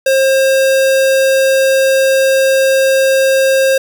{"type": "tone", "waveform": "square", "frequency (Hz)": 534, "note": "C5", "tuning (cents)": 35, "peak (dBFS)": -9, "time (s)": [0.06, 3.78], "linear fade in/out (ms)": 5, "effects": ["7-bit"]}